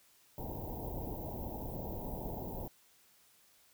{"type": "band-stop noise", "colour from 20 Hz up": "pink", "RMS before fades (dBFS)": -41, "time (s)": [0.38, 2.68], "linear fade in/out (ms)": 2, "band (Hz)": [940, 14000], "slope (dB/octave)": 96, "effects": ["white hiss -66 dBFS RMS until 3.73 s"]}